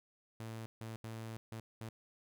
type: tone bursts at uneven times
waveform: sawtooth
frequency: 112.5 Hz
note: A2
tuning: 39 cents sharp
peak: -39 dBFS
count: 5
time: 0.4-0.66 / 0.81-0.96 / 1.04-1.37 / 1.52-1.6 / 1.81-1.89 s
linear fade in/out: 0 ms
effects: none

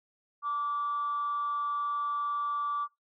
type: tone with amplitude modulation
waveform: sine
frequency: 1162 Hz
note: D6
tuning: 19 cents flat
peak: -26 dBFS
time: 0.42-2.88 s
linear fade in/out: 50 ms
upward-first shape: sine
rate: 263 Hz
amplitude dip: 40%
effects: noise-tail reverb RT60 0.2 s tail -22 dB re dry + tanh soft clip ceiling -24 dBFS

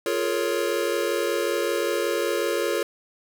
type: chord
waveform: square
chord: Bb minor seventh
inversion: second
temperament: equal with one note detuned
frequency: 349.2 / 420.9 / 466.2 / 554.4 Hz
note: F4 / Ab4 / Bb4 / Db5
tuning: 0 / +23 / 0 / 0 cents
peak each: -29 dBFS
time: 0.06-2.83 s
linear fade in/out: 2 ms
effects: none

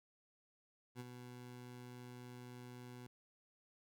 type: tone with ADSR envelope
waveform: 20% pulse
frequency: 123.6 Hz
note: B2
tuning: 2 cents sharp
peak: -39 dBFS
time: 0.95-3.07 s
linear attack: 49 ms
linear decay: 31 ms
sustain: -7 dB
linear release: 5 ms
effects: none

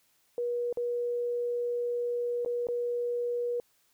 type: tone with dropouts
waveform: sine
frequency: 481.5 Hz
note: B4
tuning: 44 cents flat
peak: -28 dBFS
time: 0.38-3.6 s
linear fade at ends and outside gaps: 1 ms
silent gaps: 0.727-0.772 / 2.449-2.46 / 2.67-2.686 s
effects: white hiss -69 dBFS RMS until 3.93 s

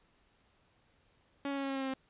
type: tone with pitch steps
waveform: sawtooth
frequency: 280 / 277.7 / 275.5 / 273.3 / 271.1 / 268.9 / 266.7 / 264.6 Hz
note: C#4 / C#4 / C#4 / C#4 / C#4 / C4 / C4 / C4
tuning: +18 / +3 / -11 / -24 / -38 / +47 / +33 / +20 cents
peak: -30 dBFS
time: 1.45-1.938 s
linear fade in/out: 2 ms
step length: 61 ms
effects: pink hiss -70 dBFS RMS until 2.09 s + resampled to 8000 Hz

